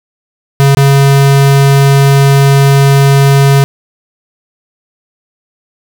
square tone with dropouts, 138.59 Hz, C#3, in tune, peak -4 dBFS, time 0.6-3.64 s, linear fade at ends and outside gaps 0 ms, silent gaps 0.748-0.771 s, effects 7-bit

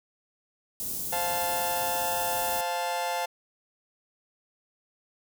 white band-stop noise, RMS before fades -33 dBFS, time 0.8-2.61 s, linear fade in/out 0 ms, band 430 to 7400 Hz, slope 12 dB/octave
40% pulse chord, F major, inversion second, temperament just, 523.8 / 698.5 / 873.1 Hz, C5 / F5 / A5, +2 / 0 / -14 cents, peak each -34 / -31 / -30 dBFS, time 1.12-3.26 s, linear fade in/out 10 ms
effects none

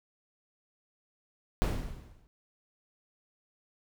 brown noise with exponential decay, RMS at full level -24 dBFS, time 1.62-2.27 s, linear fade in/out 0 ms, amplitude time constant 140 ms, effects none

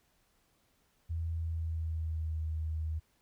sine tone with pitch glide, 82.41 to 79.01 Hz, E2 to D#2, 0 to +27 cents, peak -32 dBFS, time 1.09-3 s, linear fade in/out 20 ms, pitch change -73 cents, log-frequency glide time 1.32-2.42 s, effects pink hiss -72 dBFS RMS until 3.21 s

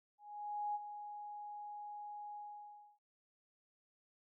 sine tone with ADSR envelope, 830.6 Hz, G#5, in tune, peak -35 dBFS, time 0.18-2.99 s, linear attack 570 ms, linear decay 31 ms, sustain -10 dB, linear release 630 ms, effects noise-tail reverb RT60 0.2 s tail -26 dB re dry

